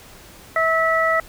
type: harmonic tone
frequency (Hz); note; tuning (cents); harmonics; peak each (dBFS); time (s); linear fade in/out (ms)
650; E5; -24; 1 / 2 / 3; -20 / -20 / -20; 0.56-1.2; 2
effects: pink hiss -44 dBFS RMS until 1.28 s